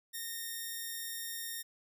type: tone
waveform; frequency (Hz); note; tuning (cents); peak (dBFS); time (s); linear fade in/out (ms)
5% pulse; 1839; A#6; -24; -28; 0.13-1.63; 20
effects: none